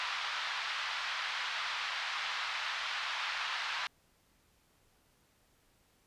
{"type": "band-pass noise", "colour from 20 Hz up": "pink", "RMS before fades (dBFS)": -37, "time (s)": [0, 3.87], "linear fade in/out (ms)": 0, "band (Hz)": [1000, 4300], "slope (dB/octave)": 24, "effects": ["pink hiss -70 dBFS RMS until 6.06 s", "resampled to 32000 Hz"]}